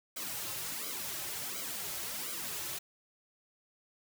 white noise with flanger, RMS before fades -39 dBFS, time 0.16-2.79 s, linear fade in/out 10 ms, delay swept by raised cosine 1.1 to 4.3 ms, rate 1.4 Hz, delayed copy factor -0.9, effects none

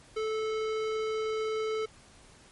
sine tone with hard clipping, 436.8 Hz, A4, 13 cents flat, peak -31 dBFS, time 0.16-1.86 s, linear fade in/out 10 ms, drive 17 dB, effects pink hiss -56 dBFS RMS until 2.51 s + MP3 48 kbps

